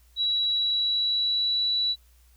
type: tone with pitch glide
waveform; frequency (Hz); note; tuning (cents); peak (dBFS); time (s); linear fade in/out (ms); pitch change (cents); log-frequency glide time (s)
sine; 3905 to 3937; B7 to B7; -20 to -6; -22; 0.16-1.96; 50; +14; 0.55-1.64
effects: added 60 Hz sine -55 dBFS peak until 2.36 s + white hiss -64 dBFS RMS until 2.36 s